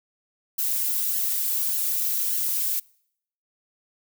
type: noise with flanger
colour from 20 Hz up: violet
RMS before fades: -25 dBFS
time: 0.58-2.8 s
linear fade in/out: 10 ms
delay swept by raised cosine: 0.82 to 4.72 ms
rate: 1.7 Hz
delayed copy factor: -0.75
effects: noise-tail reverb RT60 0.7 s tail -26 dB re dry